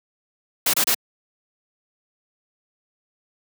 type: noise bursts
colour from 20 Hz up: white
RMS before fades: -19 dBFS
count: 3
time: 0.66-0.946 s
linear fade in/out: 5 ms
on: 76 ms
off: 29 ms
effects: high-pass 150 Hz 12 dB/octave